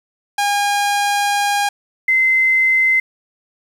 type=tone pair in turn; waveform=sawtooth / sine; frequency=813 / 2064 Hz; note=G#5 / C7; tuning=-37 / -24 cents; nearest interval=octave + major third; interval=1613 cents; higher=second; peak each=-11 dBFS; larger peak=neither; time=0.38-1.69 / 2.08-3 s; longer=first; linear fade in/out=5 ms; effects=low-pass 12000 Hz 12 dB/octave + 7-bit